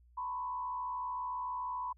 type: tone with frequency modulation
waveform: sine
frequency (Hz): 996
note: B5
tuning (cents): +14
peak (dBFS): -35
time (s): 0.17-1.93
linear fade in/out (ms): 10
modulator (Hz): 73.7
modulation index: 0.7
effects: added 60 Hz sine -60 dBFS peak until 1.97 s